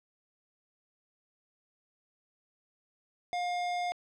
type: tone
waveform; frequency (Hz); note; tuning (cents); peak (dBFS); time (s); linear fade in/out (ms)
square; 710; F5; +28; -31; 3.33-3.92; 0
effects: low-pass 5000 Hz 12 dB/octave